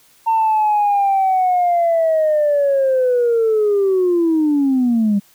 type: linear sweep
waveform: sine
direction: down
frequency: 908 to 196.5 Hz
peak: -11 dBFS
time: 0.26-5.2 s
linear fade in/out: 20 ms
effects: tanh soft clip ceiling -9 dBFS + white hiss -52 dBFS RMS until 5.34 s